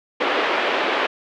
pink band-pass noise, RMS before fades -21 dBFS, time 0.2-1.07 s, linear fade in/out 10 ms, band 350 to 3200 Hz, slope 24 dB/octave, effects none

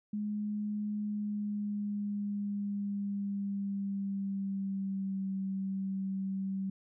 sine tone with pitch glide, 209 to 192.76 Hz, G#3 to G3, +11 to -29 cents, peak -32 dBFS, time 0.13-6.7 s, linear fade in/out 5 ms, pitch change -140 cents, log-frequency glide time 1-5.28 s, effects none

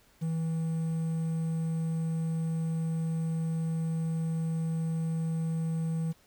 triangle tone with quantisation, 162.5 Hz, E3, 24 cents flat, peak -26 dBFS, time 0.21-6.13 s, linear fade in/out 20 ms, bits 9, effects pink hiss -63 dBFS RMS until 6.26 s

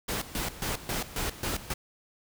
pink noise with tremolo, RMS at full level -31 dBFS, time 0.08-1.74 s, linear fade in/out 10 ms, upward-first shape square, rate 3.7 Hz, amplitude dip 80%, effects none

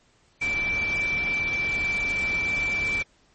sine tone in noise, 2331 Hz, D7, 14 cents flat, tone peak -23 dBFS, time 0.41-3.03 s, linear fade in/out 10 ms, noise pink, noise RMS -35 dBFS, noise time 0.41-3.03 s, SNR +9 dB, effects pink hiss -62 dBFS RMS until 3.34 s + MP3 32 kbps

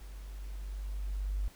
sine tone with level ramp, 49 Hz, G1, in tune, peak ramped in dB -43 to -29 dBFS, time 0.01-1.48 s, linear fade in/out 0 ms, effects pink hiss -58 dBFS RMS until 1.55 s

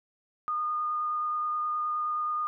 sine tone with vibrato, 1223 Hz, D#6, 30 cents flat, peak -27 dBFS, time 0.48-2.47 s, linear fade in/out 0 ms, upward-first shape triangle, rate 9.5 Hz, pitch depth 11 cents each way, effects none

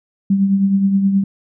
sine tone with tremolo, 196 Hz, G3, in tune, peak -9 dBFS, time 0.3-1.24 s, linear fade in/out 5 ms, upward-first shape triangle, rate 9.5 Hz, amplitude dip 55%, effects none

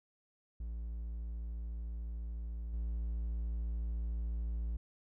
triangle tone with level steps, 56.9 Hz, A#1, 41 cents flat, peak -36 / -32 dBFS, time 0.6-4.77 s, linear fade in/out 5 ms, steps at 2.73 s, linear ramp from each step 5 ms, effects none

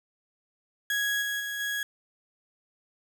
35% pulse tone with level steps, 1661.2 Hz, G#6, in tune, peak -24 / -27 / -30 / -27 dBFS, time 0.9-1.83 s, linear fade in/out 2 ms, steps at 1.21 / 1.39 / 1.59 s, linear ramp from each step 20 ms, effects 9-bit

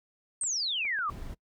sine exponential sweep, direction down, 8710 to 1129 Hz, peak -28 dBFS, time 0.41-1.1 s, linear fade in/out 2 ms
clicks, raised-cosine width 0.5 ms, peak -34 dBFS, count 3, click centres 0.436 / 0.852 / 0.989 s
brown noise, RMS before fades -40 dBFS, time 1.08-1.35 s, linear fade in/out 20 ms
effects noise-tail reverb RT60 0.1 s tail -23 dB re dry

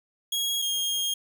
sawtooth tone pair in turn, 3305 / 3241 Hz, G#7 / G#7, -9 / -43 cents, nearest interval unison, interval 34 cents, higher first, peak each -22 dBFS, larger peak neither, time 0.32-0.62 / 0.62-1.14 s, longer second, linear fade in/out 5 ms, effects none

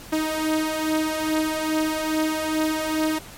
sawtooth beating tone pair, 311.1 / 313.5 Hz, D#4 / D#4, 0 / +13 cents, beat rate 2.4 Hz, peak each -23 / -19 dBFS, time 0.12-3.19 s, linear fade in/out 10 ms, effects pink hiss -42 dBFS RMS until 3.37 s + MP3 64 kbps

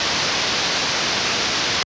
white low-pass noise, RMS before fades -21 dBFS, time 0-1.83 s, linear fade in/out 2 ms, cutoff 5900 Hz, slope 48 dB/octave, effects high-pass 80 Hz 12 dB/octave + resampled to 16000 Hz

